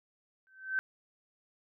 sine tone with exponential growth, 1542 Hz, G6, 29 cents flat, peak -25 dBFS, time 0.47-0.79 s, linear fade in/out 0 ms, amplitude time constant 68 ms, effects none

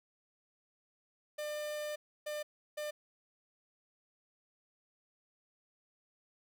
45% pulse tone bursts at uneven times, 599 Hz, D5, 34 cents sharp, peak -37 dBFS, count 3, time 1.38-1.96 / 2.26-2.43 / 2.77-2.91 s, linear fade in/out 10 ms, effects none

